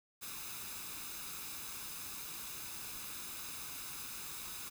white noise with comb filter, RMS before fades -45 dBFS, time 0.21-4.7 s, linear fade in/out 20 ms, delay 0.79 ms, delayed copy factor +0.55, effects none

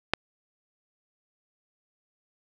click, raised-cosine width 0.3 ms, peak -5 dBFS, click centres 0.136 s, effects none

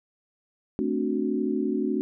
sine chord, D dominant seventh, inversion second, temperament equal, 220 / 261.6 / 293.7 / 370 Hz, A3 / C4 / D4 / F#4, 0 / 0 / 0 / 0 cents, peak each -29 dBFS, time 0.79-2.01 s, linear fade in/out 0 ms, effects none

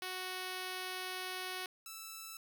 5% pulse tone pair in turn, 370 / 1318.5 Hz, F#4 / E6, 0 / 0 cents, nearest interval octave + minor seventh, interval 2200 cents, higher second, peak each -28 / -34 dBFS, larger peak first, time 0.02-1.66 / 1.86-2.37 s, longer first, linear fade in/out 2 ms, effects none

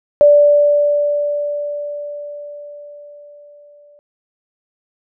sine tone with exponential decay, 584 Hz, D5, 10 cents flat, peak -4 dBFS, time 0.21-3.99 s, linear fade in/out 0 ms, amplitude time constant 820 ms, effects none

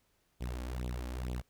sawtooth tone with flanger, 61.74 Hz, B1, in tune, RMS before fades -38 dBFS, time 0.4-1.42 s, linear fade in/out 20 ms, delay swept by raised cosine 0.27 to 3.67 ms, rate 2.2 Hz, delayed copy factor +0.9, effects pink hiss -74 dBFS RMS until 1.49 s

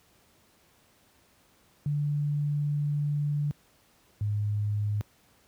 sine tone pair in turn, 146.4 / 104.1 Hz, D3 / G#2, -5 / +5 cents, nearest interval tritone, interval 590 cents, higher first, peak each -25 dBFS, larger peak neither, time 1.86-3.51 / 4.21-5.01 s, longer first, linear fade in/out 0 ms, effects pink hiss -63 dBFS RMS until 5.47 s + high-pass 60 Hz 12 dB/octave

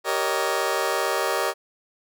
20% pulse chord, Eb dominant seventh, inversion first, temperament just, 388.9 / 466.7 / 560 / 622.3 Hz, G4 / Bb4 / Db5 / Eb5, -14 / +2 / +18 / 0 cents, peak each -23 dBFS, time 0.04-1.54 s, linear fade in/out 50 ms, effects none

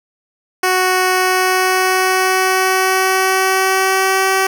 10% pulse tone with pitch glide, 370 to 382.6 Hz, F#4 to G4, 0 to -42 cents, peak -4 dBFS, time 0.63-4.47 s, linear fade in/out 5 ms, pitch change +58 cents, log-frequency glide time 1.13-4.25 s, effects none

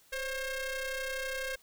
sawtooth ring-modulated tone, 538 Hz, C5, 48 cents sharp, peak -27 dBFS, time 0.12-1.56 s, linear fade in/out 10 ms, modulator 1060 Hz, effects white hiss -63 dBFS RMS until 1.62 s

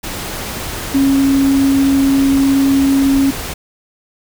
sine tone in noise, 273.3 Hz, C#4, 24 cents flat, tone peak -9 dBFS, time 0.94-3.31 s, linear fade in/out 10 ms, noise pink, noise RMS -24 dBFS, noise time 0.03-3.54 s, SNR +12 dB, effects none

